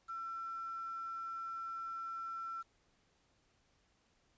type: tone with quantisation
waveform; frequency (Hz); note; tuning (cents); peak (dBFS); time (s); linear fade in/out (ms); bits
sine; 1345; E6; +34; -40; 0.08-2.63; 20; 10
effects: pink hiss -74 dBFS RMS until 4.37 s + resampled to 16000 Hz